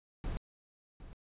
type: noise with echo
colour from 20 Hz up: brown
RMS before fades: -36 dBFS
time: 0.24-0.37 s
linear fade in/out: 0 ms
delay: 760 ms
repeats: 1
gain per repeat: -13 dB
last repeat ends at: 1.13 s
effects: resampled to 8000 Hz